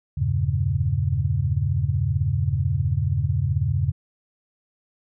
sine chord, E diminished seventh, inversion none, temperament equal, 82.41 / 98 / 116.54 / 138.59 Hz, E2 / G2 / Bb2 / Db3, 0 / 0 / 0 / 0 cents, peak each -26 / -24 / -27 / -24 dBFS, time 0.17-3.92 s, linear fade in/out 10 ms, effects none

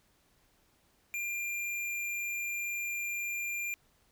square tone, 2393 Hz, D7, 32 cents sharp, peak -34 dBFS, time 1.14-3.74 s, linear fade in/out 0 ms, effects pink hiss -69 dBFS RMS until 4.11 s

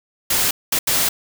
white noise bursts at uneven times, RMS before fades -18 dBFS, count 3, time 0.3-0.51 / 0.72-0.79 / 0.87-1.09 s, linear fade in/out 5 ms, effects none

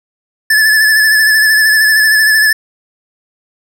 square tone with vibrato, 1736 Hz, A6, 24 cents flat, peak -7 dBFS, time 0.5-2.53 s, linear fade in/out 5 ms, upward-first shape sine, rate 13 Hz, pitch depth 36 cents each way, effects none

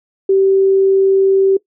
sine tone, 387.1 Hz, G4, 22 cents flat, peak -8 dBFS, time 0.29-1.57 s, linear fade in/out 5 ms, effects noise-tail reverb RT60 0.1 s tail -20 dB re dry

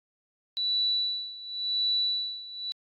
sine tone with tremolo, 3951 Hz, B7, in tune, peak -23 dBFS, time 0.57-2.72 s, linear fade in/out 0 ms, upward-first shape sine, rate 0.92 Hz, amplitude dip 85%, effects AAC 48 kbps

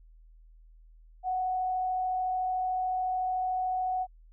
sine tone with frequency modulation, 741 Hz, F#5, 2 cents sharp, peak -27 dBFS, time 1.23-4.07 s, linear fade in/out 50 ms, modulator 33.7 Hz, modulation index 0.25, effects added 40 Hz sine -52 dBFS peak until 4.32 s

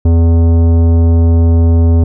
triangle tone with tanh clipping, 83.4 Hz, E2, 21 cents sharp, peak -7 dBFS, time 0.05-2.04 s, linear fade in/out 5 ms, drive 18 dB, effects none

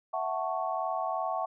sine chord, F# minor seventh, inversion third, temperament equal with one note detuned, 659.3 / 742.1 / 880 / 1108.7 Hz, E5 / F#5 / A5 / C#6, 0 / +5 / 0 / 0 cents, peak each -34 / -33 / -37 / -35 dBFS, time 0.13-1.46 s, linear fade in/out 10 ms, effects none

